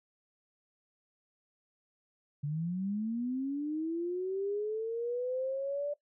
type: linear sweep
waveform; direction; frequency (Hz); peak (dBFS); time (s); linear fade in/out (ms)
sine; up; 140.9 to 587.3; -31; 2.43-5.94; 10
effects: noise-tail reverb RT60 0.1 s tail -18 dB re dry